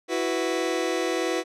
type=chord; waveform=sawtooth; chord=E suspended second; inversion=none; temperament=just; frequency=329.6 / 370.8 / 494.4 Hz; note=E4 / F#4 / B4; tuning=0 / +4 / +2 cents; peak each=-24 dBFS; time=0.08-1.44 s; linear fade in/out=50 ms; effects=low-pass 8000 Hz 12 dB/octave